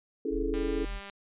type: chord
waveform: sine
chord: A major seventh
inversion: first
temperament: equal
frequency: 277.2 / 329.6 / 415.3 / 440 Hz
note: C#4 / E4 / G#4 / A4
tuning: 0 / 0 / 0 / 0 cents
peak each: -34 dBFS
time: 0.25-0.85 s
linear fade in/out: 5 ms
type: tone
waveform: triangle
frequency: 41.2 Hz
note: E1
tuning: in tune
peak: -31 dBFS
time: 0.3-1.01 s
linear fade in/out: 50 ms
type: click train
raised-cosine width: 0.3 ms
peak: -28 dBFS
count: 112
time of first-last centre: 0.54-1.098 s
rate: 199 Hz
effects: resampled to 8000 Hz